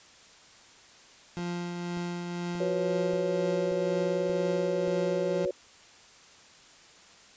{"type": "tone with tremolo", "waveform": "30% pulse", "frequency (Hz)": 174.61, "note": "F3", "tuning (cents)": 0, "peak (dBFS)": -28, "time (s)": [1.37, 5.45], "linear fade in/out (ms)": 0, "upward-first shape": "triangle", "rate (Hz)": 2, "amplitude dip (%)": 35}
{"type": "click train", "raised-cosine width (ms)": 2, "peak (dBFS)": -32, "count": 8, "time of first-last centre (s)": [1.39, 5.46], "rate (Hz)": 1.72}
{"type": "chord", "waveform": "sine", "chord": "F# suspended fourth", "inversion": "none", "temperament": "equal", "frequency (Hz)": [370, 493.9, 554.4], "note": ["F#4", "B4", "C#5"], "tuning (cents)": [0, 0, 0], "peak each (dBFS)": [-31, -32, -30], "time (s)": [2.6, 5.51], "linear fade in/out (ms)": 5}
{"effects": ["white hiss -54 dBFS RMS until 7.36 s", "resampled to 16000 Hz"]}